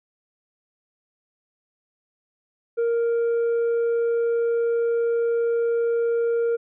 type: tone with tanh clipping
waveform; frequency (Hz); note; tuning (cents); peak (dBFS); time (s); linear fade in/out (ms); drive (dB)
sine; 466.2; A#4; 0; -20; 2.77-6.57; 20; 3
effects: none